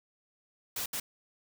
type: noise bursts at uneven times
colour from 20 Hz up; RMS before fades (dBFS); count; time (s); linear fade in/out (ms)
white; -35; 2; 0.76-0.86 / 0.93-1; 5
effects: none